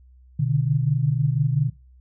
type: tone cluster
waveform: sine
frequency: 124.8 / 143.4 / 149.2 Hz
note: B2 / D3 / D3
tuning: +19 / -41 / +28 cents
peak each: -22 / -27 / -21 dBFS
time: 0.39-1.7 s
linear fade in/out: 10 ms
effects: noise-tail reverb RT60 0.3 s tail -20 dB re dry + added 63 Hz sine -48 dBFS peak until 2 s